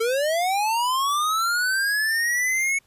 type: linear sweep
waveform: square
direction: up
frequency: 439.5 to 2217 Hz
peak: -21 dBFS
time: 0-2.79 s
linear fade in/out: 10 ms
effects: pink hiss -62 dBFS RMS until 2.86 s + resampled to 32000 Hz